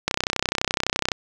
click train, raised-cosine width 0.2 ms, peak -3 dBFS, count 34, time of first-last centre 0.08-1.118 s, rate 31.8 Hz, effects none

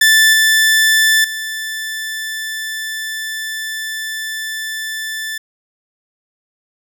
sawtooth tone with level steps, 1760 Hz, A6, in tune, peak -4 / -6 / -18 dBFS, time 0.01-5.38 s, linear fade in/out 5 ms, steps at 0.33 / 1.24 s, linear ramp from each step 5 ms, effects none

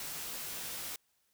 white noise with comb filter, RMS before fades -41 dBFS, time 0-0.96 s, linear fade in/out 2 ms, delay 16 ms, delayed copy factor -0.55, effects white hiss -75 dBFS RMS until 1.33 s

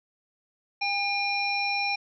harmonic tone with a mistuned harmonic, 806 Hz, G5, 48 cents sharp, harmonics 1 / 3 / 5 / 7, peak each -30 / -27 / -38 / -33 dBFS, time 0.81-1.96 s, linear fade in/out 10 ms, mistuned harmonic 7, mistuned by -60 cents, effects none

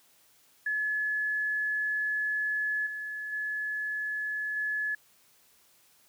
sine tone with level steps, 1709 Hz, G#6, 49 cents sharp, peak -27 / -34 / -30 / -28 dBFS, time 0.66-4.95 s, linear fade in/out 5 ms, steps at 2.86 / 3.32 / 4.56 s, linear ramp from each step 10 ms, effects white hiss -63 dBFS RMS until 6.08 s + high-pass 60 Hz 12 dB/octave

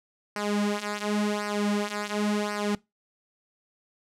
sawtooth tone with flanger, 207.4 Hz, G#3, 2 cents flat, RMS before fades -28 dBFS, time 0.36-2.75 s, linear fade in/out 2 ms, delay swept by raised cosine 0.28 to 5.18 ms, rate 0.92 Hz, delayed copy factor -0.8, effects noise-tail reverb RT60 0.2 s tail -22 dB re dry + low-pass 9000 Hz 12 dB/octave

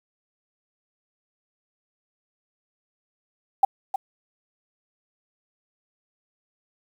sine tone with echo, 784 Hz, G5, in tune, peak -11 dBFS, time 3.63-3.65 s, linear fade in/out 5 ms, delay 310 ms, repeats 1, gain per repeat -10 dB, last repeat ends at 3.96 s, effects 8-bit

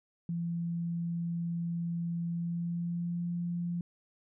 sine tone with pitch glide, 169.8 to 173.07 Hz, F3 to F3, -48 to -15 cents, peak -31 dBFS, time 0.29-3.81 s, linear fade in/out 2 ms, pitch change +33 cents, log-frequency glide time 2.28-3.27 s, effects none

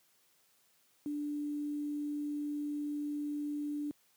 sine tone with quantisation, 293.7 Hz, D4, in tune, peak -34 dBFS, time 1.06-3.91 s, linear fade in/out 0 ms, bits 10, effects white hiss -70 dBFS RMS until 4.16 s + high-pass 100 Hz 12 dB/octave

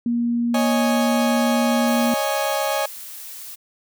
sine tone, 236.8 Hz, A#3, 27 cents sharp, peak -18 dBFS, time 0.06-2.14 s, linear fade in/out 2 ms
35% pulse chord, C# suspended second, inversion none, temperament equal, 554.4 / 622.3 / 830.6 Hz, C#5 / D#5 / G#5, 0 / 0 / 0 cents, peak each -23 / -23 / -23 dBFS, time 0.54-2.86 s, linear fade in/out 5 ms
blue noise, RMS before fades -36 dBFS, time 1.86-3.56 s, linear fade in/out 20 ms
effects none

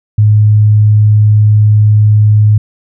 sine tone, 106 Hz, G#2, 36 cents sharp, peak -3 dBFS, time 0.18-2.58 s, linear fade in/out 5 ms, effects none

